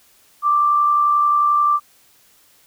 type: tone with amplitude modulation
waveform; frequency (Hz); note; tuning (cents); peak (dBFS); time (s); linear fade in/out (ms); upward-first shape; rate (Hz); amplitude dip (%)
sine; 1177; D6; +3; -11; 0.42-1.8; 50; sine; 71.3; 35
effects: white hiss -54 dBFS RMS until 2.66 s